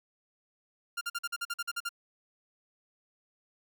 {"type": "tone bursts", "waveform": "sawtooth", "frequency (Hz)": 1397, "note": "F6", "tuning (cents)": 0, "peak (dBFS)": -28, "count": 11, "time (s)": [0.97, 1.892], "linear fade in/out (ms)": 10, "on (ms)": 42, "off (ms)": 46, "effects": []}